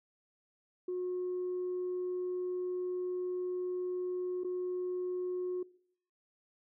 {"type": "tone with dropouts", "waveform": "sine", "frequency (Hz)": 362.7, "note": "F#4", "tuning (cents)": -34, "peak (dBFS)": -32, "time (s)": [0.88, 5.63], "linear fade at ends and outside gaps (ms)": 5, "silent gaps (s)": [4.436, 4.445], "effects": ["noise-tail reverb RT60 0.6 s tail -21 dB re dry", "tanh soft clip ceiling -30 dBFS"]}